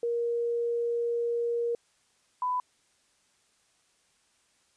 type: tone pair in turn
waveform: sine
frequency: 471.1 / 998.2 Hz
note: A#4 / B5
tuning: +18 / +18 cents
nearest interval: octave + minor second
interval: 1300 cents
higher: second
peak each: -26 dBFS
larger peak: neither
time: 0.03-1.75 / 2.42-2.6 s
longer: first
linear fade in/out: 2 ms
effects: white hiss -68 dBFS RMS until 4.76 s + resampled to 22050 Hz